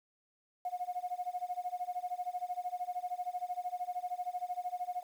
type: tone with tremolo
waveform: sine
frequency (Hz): 721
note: F#5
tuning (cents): -45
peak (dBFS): -31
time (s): 0.65-5.03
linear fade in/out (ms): 2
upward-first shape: sine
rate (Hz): 13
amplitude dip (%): 95
effects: tanh soft clip ceiling -27 dBFS + 10-bit